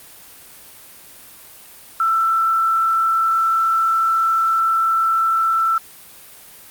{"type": "tone with frequency modulation", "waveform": "sine", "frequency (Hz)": 1333, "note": "E6", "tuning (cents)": 19, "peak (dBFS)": -14, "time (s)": [2, 5.78], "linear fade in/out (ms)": 2, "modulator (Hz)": 45.5, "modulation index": 0.3, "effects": ["white hiss -42 dBFS RMS until 6.7 s", "Opus 32 kbps"]}